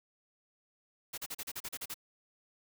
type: noise bursts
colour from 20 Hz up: white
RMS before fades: -40 dBFS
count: 10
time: 1.13-1.943 s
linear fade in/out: 10 ms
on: 48 ms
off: 37 ms
effects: none